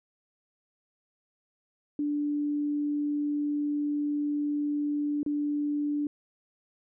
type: tone with dropouts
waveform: sine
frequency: 293 Hz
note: D4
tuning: 4 cents flat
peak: -26 dBFS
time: 1.99-6.07 s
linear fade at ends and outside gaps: 2 ms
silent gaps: 5.231-5.262 s
effects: none